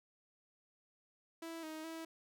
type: tone with pitch steps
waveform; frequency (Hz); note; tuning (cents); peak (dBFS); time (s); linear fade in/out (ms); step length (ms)
sawtooth; 329.4 / 313.9 / 325.6; E4 / D#4 / E4; -1 / +15 / -21; -40; 1.42-2.05; 5; 210
effects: none